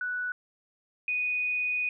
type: tone pair in turn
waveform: sine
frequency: 1480 / 2481 Hz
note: F#6 / D#7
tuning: 0 / -6 cents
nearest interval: major sixth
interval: 894 cents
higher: second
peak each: -29 / -26 dBFS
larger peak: second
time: 0.01-0.32 / 1.08-1.89 s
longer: second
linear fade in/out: 2 ms
effects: none